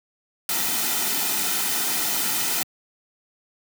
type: noise with comb filter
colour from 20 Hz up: white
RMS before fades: -24 dBFS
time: 0.49-2.63 s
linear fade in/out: 2 ms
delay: 1.8 ms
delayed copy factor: -0.55
effects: high-pass 150 Hz 12 dB/octave